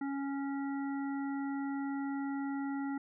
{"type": "harmonic tone", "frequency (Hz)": 277.2, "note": "C#4", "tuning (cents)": 0, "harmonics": [1, 3, 5, 7], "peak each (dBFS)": [-34, -44, -48, -51], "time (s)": [0.01, 2.98], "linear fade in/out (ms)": 5, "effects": []}